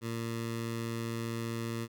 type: tone with notch filter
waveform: 15% pulse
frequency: 115.2 Hz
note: A#2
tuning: 20 cents flat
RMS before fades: -36 dBFS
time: 0.01-1.88 s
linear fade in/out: 50 ms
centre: 710 Hz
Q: 1.5
effects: none